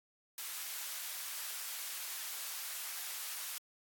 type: high-pass noise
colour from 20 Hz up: white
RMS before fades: -42 dBFS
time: 0.38-3.58 s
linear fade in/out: 2 ms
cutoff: 1000 Hz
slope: 12 dB/octave
effects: AAC 64 kbps